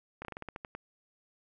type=slowing click train; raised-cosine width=0.5 ms; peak=-25 dBFS; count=10; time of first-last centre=0.22-0.75 s; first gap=29 ms; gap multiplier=1.17; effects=none